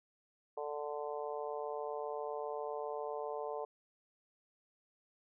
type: harmonic tone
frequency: 147.5 Hz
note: D3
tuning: 8 cents sharp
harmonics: 3 / 4 / 5 / 6 / 7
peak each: -41 / -43 / -45 / -47 / -48 dBFS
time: 0.57-3.65 s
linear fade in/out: 5 ms
effects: none